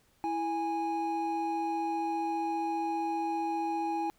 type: tone pair together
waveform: triangle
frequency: 329.6 / 826.2 Hz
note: E4 / G#5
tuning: 0 / -9 cents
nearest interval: octave + major third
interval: 1591 cents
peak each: -32 / -29 dBFS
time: 0.24-4.1 s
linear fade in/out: 0 ms
effects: pink hiss -68 dBFS RMS until 4.18 s